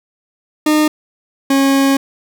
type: tone pair in turn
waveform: 40% pulse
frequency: 305.2 / 273.2 Hz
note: D#4 / C#4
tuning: -33 / -25 cents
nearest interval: major second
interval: 192 cents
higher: first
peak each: -9 dBFS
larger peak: neither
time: 0.66-0.88 / 1.5-1.97 s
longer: second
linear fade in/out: 5 ms
effects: none